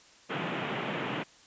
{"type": "band-pass noise", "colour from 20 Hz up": "pink", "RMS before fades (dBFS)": -34, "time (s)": [0.29, 1.24], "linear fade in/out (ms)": 20, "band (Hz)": [130, 3200], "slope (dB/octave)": 48, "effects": ["white hiss -57 dBFS RMS until 1.46 s", "resampled to 16000 Hz"]}